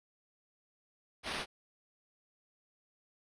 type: noise with sample-and-hold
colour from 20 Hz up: white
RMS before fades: -38 dBFS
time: 1.23-1.46 s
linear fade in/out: 50 ms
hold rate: 7350 Hz
effects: resampled to 22050 Hz